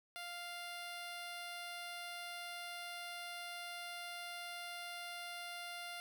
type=tone; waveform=10% pulse; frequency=698.5 Hz; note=F5; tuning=in tune; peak=-36 dBFS; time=0.16-6 s; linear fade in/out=0 ms; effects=none